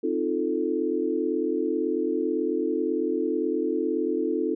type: chord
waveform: sine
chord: F dominant seventh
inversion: second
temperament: equal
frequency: 261.6 / 311.1 / 349.2 / 440 Hz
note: C4 / Eb4 / F4 / A4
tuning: 0 / 0 / 0 / 0 cents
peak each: -31 / -28 / -28 / -28 dBFS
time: 0.03-4.55 s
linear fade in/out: 10 ms
effects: none